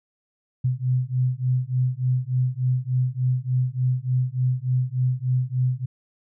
sine beating tone pair, 125.5 / 128.9 Hz, B2 / C3, +28 / -26 cents, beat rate 3.4 Hz, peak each -23 dBFS, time 0.64-5.86 s, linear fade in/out 10 ms, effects none

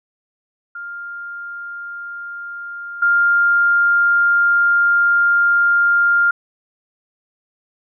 sine tone with level steps, 1401 Hz, F6, 5 cents sharp, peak -27 / -11 dBFS, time 0.75-6.31 s, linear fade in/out 5 ms, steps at 3.02 s, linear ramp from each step 5 ms, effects none

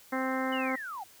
harmonic tone, 261.6 Hz, C4, in tune, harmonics 1 / 2 / 3 / 4 / 5 / 6 / 7 / 8, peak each -32 / -35 / -37 / -38 / -39 / -40 / -40 / -41 dBFS, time 0.12-0.76 s, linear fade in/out 10 ms
sine linear sweep, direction down, 3017 to 715 Hz, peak -36 dBFS, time 0.52-1.04 s, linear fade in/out 10 ms
effects white hiss -56 dBFS RMS until 1.2 s

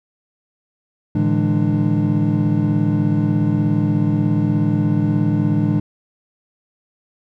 triangle tone cluster, 110.9 / 148.8 / 165.5 / 207.6 / 298 Hz, A2 / D3 / E3 / G#3 / D4, +14 / +23 / +7 / 0 / +25 cents, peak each -19 dBFS, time 1.15-5.8 s, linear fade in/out 5 ms, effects none

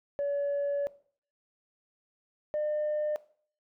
sine tone pair in turn, 569 / 602.8 Hz, C#5 / D5, +45 / +45 cents, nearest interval minor second, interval 100 cents, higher second, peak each -26 dBFS, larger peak neither, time 0.19-0.87 / 2.54-3.16 s, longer first, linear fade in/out 0 ms, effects noise-tail reverb RT60 0.5 s tail -19 dB re dry + tanh soft clip ceiling -25 dBFS

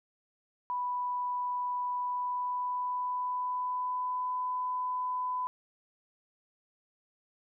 sine tone with pitch glide, 987.8 to 1002.7 Hz, B5 to B5, 0 to +26 cents, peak -30 dBFS, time 0.7-5.47 s, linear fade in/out 0 ms, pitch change +26 cents, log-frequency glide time 1.97-4.36 s, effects none

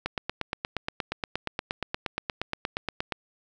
click train, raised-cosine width 0.3 ms, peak -12 dBFS, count 27, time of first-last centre 0.06-3.122 s, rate 8.49 Hz, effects none

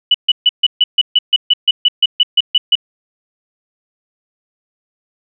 sine tone bursts, 2960 Hz, F#7, in tune, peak -6 dBFS, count 16, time 0.11-2.754 s, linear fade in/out 5 ms, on 34 ms, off 140 ms, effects none

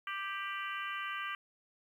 harmonic tone with a mistuned harmonic, 393.6 Hz, G4, 7 cents sharp, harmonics 3 / 4 / 5 / 6 / 7 / 8, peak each -40 / -42 / -44 / -46 / -47 / -48 dBFS, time 0.07-1.35 s, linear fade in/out 2 ms, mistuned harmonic 8, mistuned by -73 cents, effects 11-bit

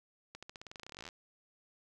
accelerating click train, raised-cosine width 0.2 ms, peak -29 dBFS, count 23, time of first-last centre 0.35-1.088 s, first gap 76 ms, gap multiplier 0.91, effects none

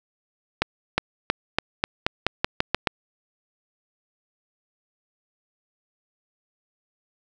accelerating click train, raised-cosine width 0.3 ms, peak -3 dBFS, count 11, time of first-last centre 0.62-2.872 s, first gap 360 ms, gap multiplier 0.89, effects none

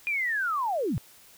sine linear sweep, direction down, 2450 to 88.7 Hz, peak -25 dBFS, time 0.07-0.98 s, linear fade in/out 0 ms, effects white hiss -54 dBFS RMS until 1.37 s

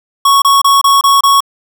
square tone bursts, 1108.7 Hz, C#6, in tune, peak -6 dBFS, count 6, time 0.25-1.405 s, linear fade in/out 5 ms, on 170 ms, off 27 ms, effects none

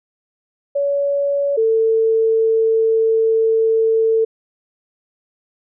sine tone pair in turn, 565 / 447.1 Hz, C#5 / A4, +33 / +28 cents, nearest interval major third, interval 405 cents, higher first, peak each -15 / -12 dBFS, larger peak second, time 0.75-1.57 / 1.57-4.25 s, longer second, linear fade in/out 10 ms, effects none

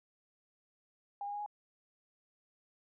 sine tone with pitch steps, 808 / 816 / 824 / 832.2 Hz, G#5 / G#5 / G#5 / G#5, -48 / -31 / -14 / +3 cents, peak -37 dBFS, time 1.21-1.462 s, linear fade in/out 2 ms, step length 63 ms, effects none

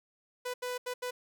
sawtooth tone bursts at uneven times, 496.5 Hz, B4, 9 cents sharp, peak -30 dBFS, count 4, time 0.45-0.54 / 0.62-0.78 / 0.86-0.94 / 1.02-1.11 s, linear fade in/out 10 ms, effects none

